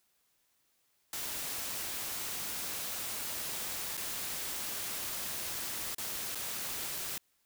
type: noise with dropouts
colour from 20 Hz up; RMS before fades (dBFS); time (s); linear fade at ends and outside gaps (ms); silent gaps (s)
white; -38; 1.13-7.18; 2; 3.97-3.975 / 5.948-5.982 / 6.349-6.354
effects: white hiss -74 dBFS RMS until 7.45 s